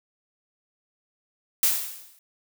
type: noise with exponential decay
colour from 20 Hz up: blue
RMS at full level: -18 dBFS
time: 1.63-2.19 s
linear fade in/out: 1 ms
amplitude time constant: 120 ms
effects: none